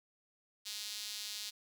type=tone with high-pass filter; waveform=sawtooth; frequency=209.1 Hz; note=G#3; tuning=12 cents sharp; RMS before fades=-43 dBFS; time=0.65-1.51 s; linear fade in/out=20 ms; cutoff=4100 Hz; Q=2; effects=none